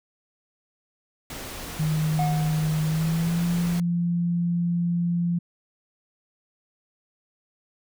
pink noise, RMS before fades -36 dBFS, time 1.3-3.8 s, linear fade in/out 2 ms
sine tone with pitch glide, 155.56 to 172.6 Hz, D#3 to F3, 0 to -20 cents, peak -21 dBFS, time 1.79-5.39 s, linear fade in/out 10 ms, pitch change +180 cents, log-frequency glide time 2.84-3.46 s
triangle tone with exponential decay, 725 Hz, F#5, 35 cents flat, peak -21 dBFS, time 2.19-2.93 s, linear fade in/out 1 ms, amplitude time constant 160 ms
effects none

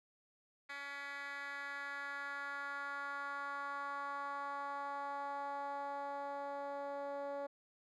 10% pulse tone with band-pass filter sweep, 282 Hz, C#4, 30 cents sharp, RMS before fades -43 dBFS, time 0.69-7.47 s, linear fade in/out 10 ms, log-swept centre 2200 to 580 Hz, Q 2.6, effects none

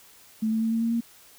sine tone with pitch steps, 219.5 / 222.1 / 224.6 / 227.2 / 229.9 / 232.6 Hz, A3 / A3 / A3 / A#3 / A#3 / A#3, -4 / +16 / +36 / -44 / -24 / -4 cents, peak -22 dBFS, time 0.42-1.008 s, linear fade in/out 10 ms, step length 98 ms, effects white hiss -53 dBFS RMS until 1.38 s

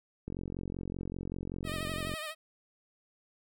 click train, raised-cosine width 3 ms, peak -25 dBFS, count 85, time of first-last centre 0.28-2.138 s, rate 45.2 Hz
10% pulse tone with vibrato, 622.3 Hz, D#5, in tune, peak -29 dBFS, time 1.64-2.35 s, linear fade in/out 50 ms, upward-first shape sine, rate 12 Hz, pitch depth 59 cents each way
effects none

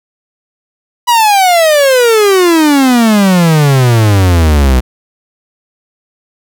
45% pulse exponential sweep, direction down, 985 to 61.1 Hz, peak -5 dBFS, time 1.07-4.81 s, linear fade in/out 20 ms, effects none

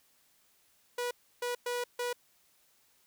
sawtooth tone bursts at uneven times, 487 Hz, B4, 24 cents flat, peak -28 dBFS, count 4, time 0.98-1.11 / 1.42-1.55 / 1.66-1.84 / 1.99-2.13 s, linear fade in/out 5 ms, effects white hiss -68 dBFS RMS until 3.06 s

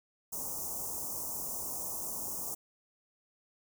white band-stop noise, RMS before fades -38 dBFS, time 0.32-2.55 s, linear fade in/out 10 ms, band 1100 to 5800 Hz, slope 48 dB/octave, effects none

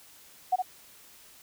sine tone with echo, 740 Hz, F#5, in tune, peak -20 dBFS, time 0.52-0.56 s, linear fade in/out 10 ms, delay 63 ms, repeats 1, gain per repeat -5 dB, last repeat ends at 0.623 s, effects white hiss -54 dBFS RMS until 1.42 s

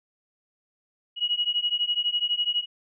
sine beating tone pair, 2900 / 2912 Hz, F#7 / F#7, -35 / -28 cents, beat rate 12 Hz, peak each -26 dBFS, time 1.16-2.66 s, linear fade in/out 50 ms, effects none

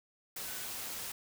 sine tone in noise, 1502 Hz, F#6, 26 cents sharp, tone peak -52 dBFS, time 0.45-0.66 s, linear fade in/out 5 ms, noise white, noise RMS -41 dBFS, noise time 0.36-1.12 s, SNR -14 dB, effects none

